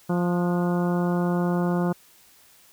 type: harmonic tone with a mistuned harmonic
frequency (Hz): 175.6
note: F3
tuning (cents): +10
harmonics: 1 / 2 / 3 / 4 / 5 / 6 / 7 / 8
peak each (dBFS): -22 / -28 / -32 / -34 / -36 / -38 / -39 / -40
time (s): 0.09-1.93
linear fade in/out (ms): 10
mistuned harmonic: 8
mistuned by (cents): +51
effects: white hiss -55 dBFS RMS until 2.72 s